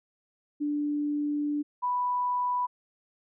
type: tone pair in turn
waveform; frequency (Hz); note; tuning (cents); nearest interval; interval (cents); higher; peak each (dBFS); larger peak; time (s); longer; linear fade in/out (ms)
sine; 293.7 / 987.9; D4 / B5; 0 / 0; octave + major sixth; 2100; second; -26 / -25; second; 0.6-1.63 / 1.82-2.67; first; 20
effects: none